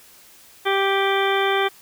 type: harmonic tone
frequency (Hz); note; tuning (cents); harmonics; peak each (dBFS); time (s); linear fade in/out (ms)
392; G4; 0; 1 / 2 / 3 / 4 / 5 / 6 / 8 / 9; -21 / -24 / -26 / -27 / -28 / -29 / -30 / -31; 0.65-1.69; 20
effects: white hiss -49 dBFS RMS until 1.81 s